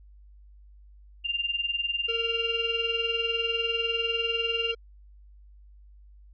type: tone with tremolo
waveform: sine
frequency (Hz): 2794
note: F7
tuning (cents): 0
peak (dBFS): -23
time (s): 1.24-4.73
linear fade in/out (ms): 20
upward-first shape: sine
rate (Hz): 20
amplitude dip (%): 80
type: tone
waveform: square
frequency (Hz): 459.1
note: A#4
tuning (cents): -26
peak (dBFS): -32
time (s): 2.08-4.75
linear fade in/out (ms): 10
effects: added 50 Hz sine -49 dBFS peak until 6.33 s + resampled to 11025 Hz